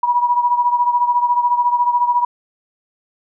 sine beating tone pair, 966 / 980 Hz, B5 / B5, -39 / -14 cents, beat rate 14 Hz, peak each -14 / -19 dBFS, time 0.03-2.25 s, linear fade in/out 5 ms, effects none

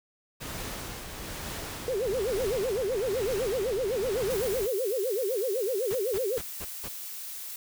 pink noise with tremolo, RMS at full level -36 dBFS, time 0.4-4.68 s, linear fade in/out 20 ms, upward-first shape triangle, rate 1.1 Hz, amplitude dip 45%
sine tone with vibrato, 448.8 Hz, A4, 34 cents sharp, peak -26 dBFS, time 1.88-6.38 s, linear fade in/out 0 ms, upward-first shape sine, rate 7.9 Hz, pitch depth 300 cents each way
blue noise, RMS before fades -39 dBFS, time 4.3-7.56 s, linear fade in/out 2 ms
pink noise bursts, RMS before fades -39 dBFS, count 5, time 5.9-6.885 s, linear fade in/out 10 ms, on 53 ms, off 180 ms
effects none

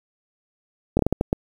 slowing click train, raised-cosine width 2 ms, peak -5 dBFS, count 7, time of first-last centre 0.97-1.329 s, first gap 22 ms, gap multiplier 1.4, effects 7-bit

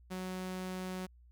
sawtooth tone, 185 Hz, F#3, in tune, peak -34 dBFS, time 0.1-1.07 s, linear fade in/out 20 ms, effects added 60 Hz sine -57 dBFS peak until 1.31 s

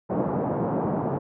pink band-pass noise, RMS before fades -26 dBFS, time 0.09-1.19 s, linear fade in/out 20 ms, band 130 to 910 Hz, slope 24 dB/octave, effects none

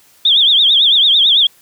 sine tone with vibrato, 3444 Hz, A7, 38 cents flat, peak -7 dBFS, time 0.25-1.47 s, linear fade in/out 5 ms, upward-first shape triangle, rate 9 Hz, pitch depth 180 cents each way, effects white hiss -49 dBFS RMS until 1.61 s

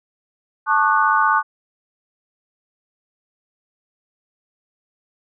sine chord, D major seventh, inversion second, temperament equal with one note detuned, 880 / 1108.7 / 1204.2 / 1480 Hz, A5 / C#6 / D6 / F#6, 0 / 0 / +43 / 0 cents, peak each -19 dBFS, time 0.66-1.43 s, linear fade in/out 50 ms, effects none

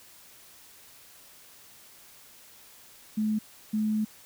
sine tone bursts at uneven times, 215 Hz, A3, 40 cents flat, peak -24 dBFS, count 2, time 3.17-3.39 / 3.73-4.05 s, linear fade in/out 10 ms, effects white hiss -53 dBFS RMS until 4.25 s

